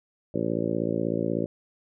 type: harmonic tone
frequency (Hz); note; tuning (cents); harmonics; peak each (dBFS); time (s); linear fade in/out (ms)
56.3; A1; +40; 2 / 3 / 4 / 5 / 6 / 7 / 8 / 9 / 10; -36 / -32 / -32 / -32 / -31 / -33 / -37 / -33 / -35; 0.34-1.46; 5
effects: none